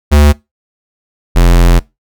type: tone pair in turn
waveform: square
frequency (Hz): 73.42 / 43.3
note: D2 / F1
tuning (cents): 0 / -14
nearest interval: major sixth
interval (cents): 914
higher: first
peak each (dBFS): -4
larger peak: neither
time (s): 0.11-0.33 / 1.35-1.8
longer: second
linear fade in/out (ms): 20
effects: noise-tail reverb RT60 0.2 s tail -22 dB re dry